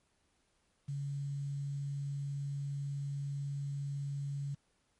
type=tone with quantisation; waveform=sine; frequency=140.9 Hz; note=C#3; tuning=29 cents sharp; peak=-35 dBFS; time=0.88-4.55 s; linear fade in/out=10 ms; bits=10; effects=pink hiss -75 dBFS RMS until 4.99 s + MP3 48 kbps